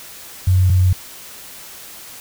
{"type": "tone pair in turn", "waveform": "sine", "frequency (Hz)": [92.3, 91.77], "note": ["F#2", "F#2"], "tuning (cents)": [-4, -14], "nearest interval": "unison", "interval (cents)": 10, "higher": "first", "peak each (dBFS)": -10, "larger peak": "neither", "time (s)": [[0.47, 0.7], [0.7, 0.93]], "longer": "neither", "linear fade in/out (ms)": 5, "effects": ["white hiss -37 dBFS RMS until 2.2 s"]}